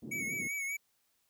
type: band-pass noise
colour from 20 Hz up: white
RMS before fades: -45 dBFS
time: 0.02-0.48 s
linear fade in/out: 10 ms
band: 120 to 320 Hz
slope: 24 dB/octave
type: tone with vibrato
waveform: square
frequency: 2236 Hz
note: C#7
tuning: 14 cents sharp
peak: -35 dBFS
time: 0.11-0.77 s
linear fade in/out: 10 ms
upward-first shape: triangle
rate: 5.1 Hz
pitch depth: 57 cents each way
effects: white hiss -75 dBFS RMS until 1.29 s